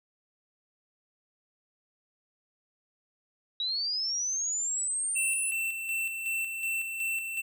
sine linear sweep, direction up, 3819 to 10150 Hz, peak -28 dBFS, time 3.6-5.51 s, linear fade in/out 2 ms
square tone with tremolo, 2685 Hz, E7, 31 cents sharp, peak -29 dBFS, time 5.15-7.42 s, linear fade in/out 20 ms, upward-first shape square, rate 2.7 Hz, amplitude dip 45%
effects none

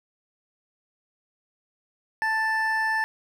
triangle tone pair together, 882 / 1764 Hz, A5 / A6, +4 / +4 cents, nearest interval octave, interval 1200 cents, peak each -25 / -22 dBFS, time 2.22-3.04 s, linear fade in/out 0 ms, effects none

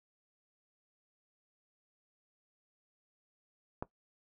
click, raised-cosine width 1 ms, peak -22 dBFS, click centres 3.825 s, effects noise-tail reverb RT60 0.1 s tail -17 dB re dry

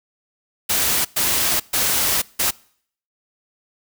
white noise bursts at uneven times, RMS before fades -19 dBFS, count 4, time 0.69-1.05 / 1.16-1.6 / 1.73-2.22 / 2.39-2.51 s, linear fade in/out 10 ms, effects noise-tail reverb RT60 0.6 s tail -24 dB re dry

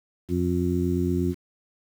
harmonic tone, 88.5 Hz, F2, 23 cents sharp, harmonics 1 / 2 / 3 / 4, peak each -27 / -27 / -27 / -27 dBFS, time 0.28-1.35 s, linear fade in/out 50 ms, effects 8-bit

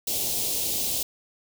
white band-stop noise, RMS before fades -27 dBFS, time 0.07-1.03 s, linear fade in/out 5 ms, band 710 to 3000 Hz, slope 24 dB/octave, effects none

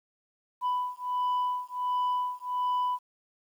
sine beating tone pair, 993 / 994.4 Hz, B5 / B5, +9 / +12 cents, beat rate 1.4 Hz, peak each -28 / -28 dBFS, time 0.61-2.99 s, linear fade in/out 50 ms, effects tanh soft clip ceiling -24 dBFS + 10-bit

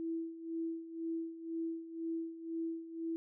sine tone with tremolo, 329 Hz, E4, 3 cents flat, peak -34 dBFS, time 0-3.16 s, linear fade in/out 0 ms, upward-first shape sine, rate 2 Hz, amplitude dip 75%, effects none

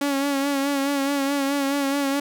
sawtooth tone with vibrato, 279 Hz, C#4, 11 cents sharp, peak -17 dBFS, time 0.01-2.2 s, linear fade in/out 5 ms, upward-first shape sine, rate 4.7 Hz, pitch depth 41 cents each way, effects none

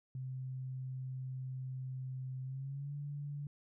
sine tone with pitch glide, 130 to 144.24 Hz, C3 to D3, -11 to -31 cents, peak -39 dBFS, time 0.15-3.47 s, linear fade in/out 2 ms, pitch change +180 cents, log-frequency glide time 2.43-2.94 s, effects none

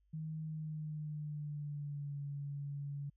sine tone with pitch glide, 157 to 142.32 Hz, D#3 to C#3, +16 to +46 cents, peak -39 dBFS, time 0.13-3.1 s, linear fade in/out 10 ms, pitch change -170 cents, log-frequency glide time 0.43-2.19 s, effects added 50 Hz sine -70 dBFS peak until 3.16 s

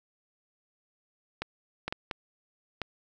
clicks, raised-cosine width 0.3 ms, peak -16 dBFS, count 5, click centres 1.42 / 1.88 / 1.925 / 2.112 / 2.817 s, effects none

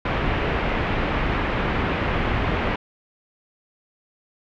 pink low-pass noise, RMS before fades -23 dBFS, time 0.05-2.76 s, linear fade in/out 5 ms, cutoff 2700 Hz, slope 24 dB/octave, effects none

